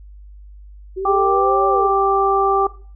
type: linear two-way sweep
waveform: sine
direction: up then down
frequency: 370 to 569 to 381 Hz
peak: -21 dBFS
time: 0.96-1.9 s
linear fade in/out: 20 ms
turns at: 1.67 s
type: harmonic tone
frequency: 392 Hz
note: G4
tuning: in tune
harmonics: 1 / 2 / 3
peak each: -18 / -18 / -18 dBFS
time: 1.05-2.67 s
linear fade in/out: 5 ms
effects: noise-tail reverb RT60 0.4 s tail -17 dB re dry + added 50 Hz sine -37 dBFS peak until 2.95 s